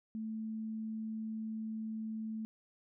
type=tone; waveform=sine; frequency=219.9 Hz; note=A3; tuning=1 cent flat; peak=-37 dBFS; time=0.15-2.45 s; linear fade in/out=0 ms; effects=none